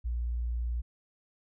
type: tone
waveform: sine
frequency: 59.2 Hz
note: A#1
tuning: 27 cents sharp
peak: -29 dBFS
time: 0.04-0.82 s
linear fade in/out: 20 ms
effects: none